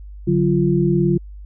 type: tone cluster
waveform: sine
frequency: 145.6 / 184.7 / 346.2 Hz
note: D3 / F#3 / F4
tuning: -15 / -3 / -15 cents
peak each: -18 dBFS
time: 0.27-1.18 s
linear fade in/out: 10 ms
effects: added 50 Hz sine -33 dBFS peak until 1.45 s